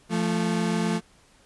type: tone pair together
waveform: 35% pulse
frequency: 172.41 / 220 Hz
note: F3 / A3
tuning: -22 / 0 cents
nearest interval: major third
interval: 422 cents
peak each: -24 dBFS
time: 0.09-1.01 s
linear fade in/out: 50 ms
effects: pink hiss -58 dBFS RMS until 1.45 s + resampled to 24000 Hz